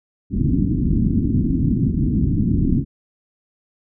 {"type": "low-pass noise", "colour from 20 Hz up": "white", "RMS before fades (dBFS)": -18, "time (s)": [0.3, 2.85], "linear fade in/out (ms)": 50, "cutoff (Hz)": 290, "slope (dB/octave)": 48, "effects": []}